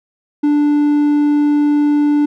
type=tone; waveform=triangle; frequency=293.7 Hz; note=D4; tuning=in tune; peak=-8 dBFS; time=0.43-2.26 s; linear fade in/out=10 ms; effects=none